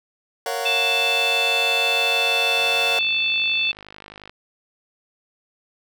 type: chord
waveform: sawtooth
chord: Gb major seventh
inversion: first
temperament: just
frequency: 462.5 / 555 / 693.7 / 740 Hz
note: Bb4 / Db5 / F5 / Gb5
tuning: -14 / +2 / -12 / 0 cents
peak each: -25 dBFS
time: 0.46-2.99 s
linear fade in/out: 2 ms
type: harmonic tone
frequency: 880 Hz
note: A5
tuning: in tune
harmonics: 3 / 4 / 5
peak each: -20 / -23 / -33 dBFS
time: 0.65-3.72 s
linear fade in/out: 10 ms
type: click train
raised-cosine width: 0.3 ms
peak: -23 dBFS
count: 89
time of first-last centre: 2.58-4.295 s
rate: 51.3 Hz
effects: none